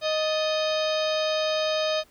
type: harmonic tone with a mistuned harmonic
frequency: 622.3 Hz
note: D#5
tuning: in tune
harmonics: 1 / 2 / 3 / 4 / 5 / 6 / 7 / 8 / 10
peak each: -24 / -34 / -38 / -35 / -36 / -33 / -39 / -36 / -44 dBFS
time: 0.01-2.04 s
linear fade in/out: 50 ms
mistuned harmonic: 3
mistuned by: -110 cents
effects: pink hiss -59 dBFS RMS until 2.1 s